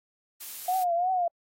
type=noise; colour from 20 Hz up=blue; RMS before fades=-39 dBFS; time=0.4-0.84 s; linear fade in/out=10 ms
type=tone with vibrato; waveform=sine; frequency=715 Hz; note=F5; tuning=41 cents sharp; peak=-23 dBFS; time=0.68-1.28 s; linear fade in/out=5 ms; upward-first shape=triangle; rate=2.9 Hz; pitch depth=110 cents each way
effects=AAC 48 kbps